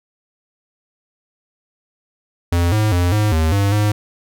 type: tone with pitch steps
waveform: square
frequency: 86.3 / 107.4 / 88.2 / 105.9 / 79.6 / 100 / 104.9 Hz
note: F2 / A2 / F2 / G#2 / D#2 / G2 / G#2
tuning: -20 / -41 / +18 / +34 / +40 / +35 / +18 cents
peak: -14 dBFS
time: 2.52-3.92 s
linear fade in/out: 5 ms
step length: 200 ms
effects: none